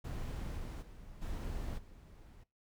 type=noise with level steps; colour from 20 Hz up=brown; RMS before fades=-40 / -42 / -52 / -40 / -55 dBFS; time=0.04-2.44 s; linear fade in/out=10 ms; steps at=0.56 / 0.81 / 1.21 / 1.77 s; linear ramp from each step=20 ms; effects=noise-tail reverb RT60 0.2 s tail -18 dB re dry